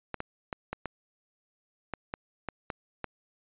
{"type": "clicks", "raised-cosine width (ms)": 0.5, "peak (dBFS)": -18, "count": 10, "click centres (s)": [0.143, 0.204, 0.528, 0.73, 0.857, 1.937, 2.139, 2.487, 2.702, 3.043], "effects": ["resampled to 8000 Hz"]}